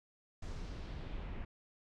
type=noise with low-pass filter sweep; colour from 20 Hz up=brown; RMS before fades=-43 dBFS; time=0.42-1.45 s; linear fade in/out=5 ms; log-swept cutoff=7000 to 2300 Hz; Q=1.6; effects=none